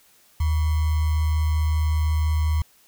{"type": "tone with sample-and-hold", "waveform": "sine", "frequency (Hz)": 77.78, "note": "D#2", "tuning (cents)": 0, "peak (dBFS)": -18, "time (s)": [0.4, 2.62], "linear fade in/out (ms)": 5, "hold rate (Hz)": 1050, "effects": ["white hiss -57 dBFS RMS until 2.87 s"]}